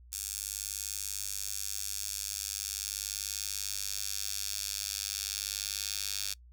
10% pulse tone with high-pass filter sweep, 100.4 Hz, G2, 42 cents sharp, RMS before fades -37 dBFS, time 0.12-6.34 s, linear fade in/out 10 ms, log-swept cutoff 7100 to 4700 Hz, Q 1.4, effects noise-tail reverb RT60 0.1 s tail -24 dB re dry + added 60 Hz sine -52 dBFS peak until 6.52 s

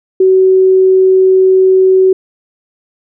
sine tone, 376.8 Hz, F#4, 32 cents sharp, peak -4 dBFS, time 0.2-2.13 s, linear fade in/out 5 ms, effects none

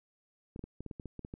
clicks, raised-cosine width 3 ms, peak -29 dBFS, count 11, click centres 0.561 / 0.593 / 0.64 / 0.806 / 0.863 / 0.912 / 0.998 / 1.057 / 1.193 / 1.249 / 1.339 s, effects none

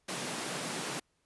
pink high-pass noise, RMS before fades -37 dBFS, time 0.08-1 s, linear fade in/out 10 ms, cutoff 140 Hz, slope 48 dB/octave, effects pink hiss -75 dBFS RMS until 1.25 s + resampled to 24000 Hz

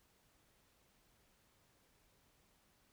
silence, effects pink hiss -73 dBFS RMS until 2.92 s

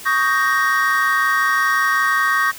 triangle chord, Eb dominant seventh, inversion third, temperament equal with one note detuned, 1119 / 1244.5 / 1568 / 1864.7 Hz, Db6 / Eb6 / G6 / Bb6, +16 / 0 / 0 / 0 cents, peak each -18 / -21 / -19 / -17 dBFS, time 0.05-2.52 s, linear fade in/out 20 ms, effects white hiss -36 dBFS RMS until 2.58 s

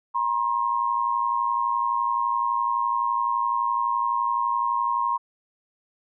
sine tone pair together, 956 / 1067.8 Hz, A#5 / C6, +43 / +35 cents, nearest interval major second, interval 192 cents, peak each -24 dBFS, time 0.14-5.18 s, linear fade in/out 20 ms, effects none

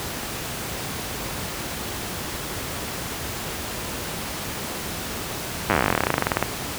slowing click train, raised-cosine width 0.5 ms, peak -3 dBFS, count 29, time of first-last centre 5.7-6.426 s, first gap 9 ms, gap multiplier 1.07, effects pink hiss -30 dBFS RMS until 6.78 s + high-pass 60 Hz 12 dB/octave

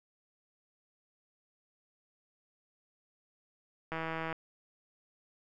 click train, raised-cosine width 0.5 ms, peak -22 dBFS, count 67, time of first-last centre 3.92-4.327 s, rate 162 Hz, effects none

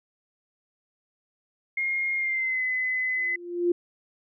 sine tone with pitch glide, 2136 to 2023 Hz, C7 to B6, +35 to +41 cents, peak -24 dBFS, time 1.77-3.36 s, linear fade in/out 5 ms, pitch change -94 cents, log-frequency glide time 2.16-2.64 s
sine tone with exponential growth, 349.2 Hz, F4, in tune, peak -17 dBFS, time 3.16-3.72 s, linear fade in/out 5 ms, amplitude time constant 120 ms
effects none

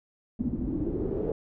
pink noise with low-pass filter sweep, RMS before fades -30 dBFS, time 0.39-1.32 s, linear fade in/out 2 ms, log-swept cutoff 230 to 460 Hz, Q 4.9, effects none

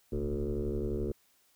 sine tone with frequency modulation, 220 Hz, A3, in tune, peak -29 dBFS, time 0.12-1.12 s, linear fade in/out 5 ms, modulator 71.4 Hz, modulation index 3.3, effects tanh soft clip ceiling -25 dBFS + white hiss -68 dBFS RMS until 1.55 s

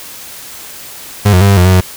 35% pulse tone with pitch steps, 102.4 / 90.7 / 99.7 / 99.1 / 89.5 / 93 / 91.8 Hz, G#2 / F#2 / G2 / G2 / F2 / F#2 / F#2, -24 / -34 / +30 / +19 / +43 / +9 / -13 cents, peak -3 dBFS, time 1.25-1.81 s, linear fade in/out 10 ms, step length 80 ms, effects white hiss -30 dBFS RMS until 1.96 s

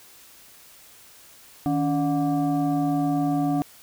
sine tone with frequency modulation, 284 Hz, C#4, 42 cents sharp, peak -20 dBFS, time 1.66-3.62 s, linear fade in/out 0 ms, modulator 441 Hz, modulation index 0.91, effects white hiss -50 dBFS RMS until 3.82 s

